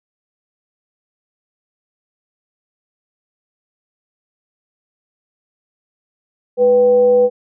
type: tone with frequency modulation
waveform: sine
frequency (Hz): 493.9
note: B4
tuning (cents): 0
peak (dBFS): -8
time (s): 6.57-7.3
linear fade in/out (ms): 50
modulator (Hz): 283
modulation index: 0.25
effects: none